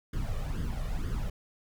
brown noise with flanger, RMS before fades -32 dBFS, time 0.13-1.3 s, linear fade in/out 5 ms, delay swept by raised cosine 0.6 to 1.7 ms, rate 2.1 Hz, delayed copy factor +0.7, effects none

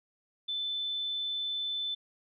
sine tone, 3520 Hz, A7, in tune, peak -31 dBFS, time 0.48-1.95 s, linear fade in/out 10 ms, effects none

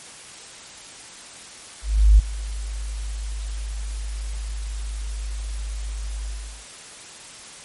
sine tone with ADSR envelope, 52 Hz, G#1, 3 cents sharp, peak -7 dBFS, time 1.82-6.66 s, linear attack 370 ms, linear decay 11 ms, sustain -19 dB, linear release 400 ms, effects white hiss -41 dBFS RMS until 7.64 s + MP3 48 kbps

